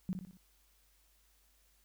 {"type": "tone with echo", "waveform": "sine", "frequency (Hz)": 185, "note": "F#3", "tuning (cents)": 0, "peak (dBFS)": -32, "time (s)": [0.09, 0.13], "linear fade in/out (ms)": 0, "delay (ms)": 60, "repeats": 4, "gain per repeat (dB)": -6, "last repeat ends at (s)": 0.37, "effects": ["added 50 Hz sine -70 dBFS peak until 1.84 s", "white hiss -71 dBFS RMS until 1.84 s"]}